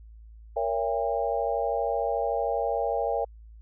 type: chord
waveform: sine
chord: A# diminished seventh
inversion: none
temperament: just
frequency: 466.2 / 559.4 / 671.3 / 805.5 Hz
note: A#4 / C#5 / E5 / G5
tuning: 0 / +16 / +31 / +47 cents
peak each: -30 dBFS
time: 0.56-3.25 s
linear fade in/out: 10 ms
effects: added 55 Hz sine -45 dBFS peak until 3.61 s